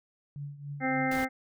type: tone with tremolo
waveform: sine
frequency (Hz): 143.4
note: D3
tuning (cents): -41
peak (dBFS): -34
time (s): 0.36-1.18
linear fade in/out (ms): 0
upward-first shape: triangle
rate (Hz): 3.5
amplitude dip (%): 80
type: harmonic tone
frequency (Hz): 261.6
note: C4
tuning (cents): 0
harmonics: 1 / 2 / 3 / 5 / 6 / 7 / 8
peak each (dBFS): -30 / -35 / -32 / -40 / -38 / -39 / -33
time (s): 0.8-1.29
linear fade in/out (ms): 50
type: noise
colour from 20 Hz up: pink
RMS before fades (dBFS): -41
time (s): 1.11-1.25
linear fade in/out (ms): 5
effects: none